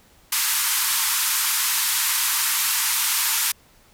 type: band-pass noise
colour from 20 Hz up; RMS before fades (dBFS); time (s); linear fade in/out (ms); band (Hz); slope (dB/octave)
white; -22; 0.32-3.52; 5; 870 to 15000; 96
effects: pink hiss -55 dBFS RMS until 3.93 s